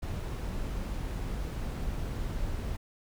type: noise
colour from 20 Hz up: brown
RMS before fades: -34 dBFS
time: 0.02-2.77 s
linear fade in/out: 10 ms
effects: none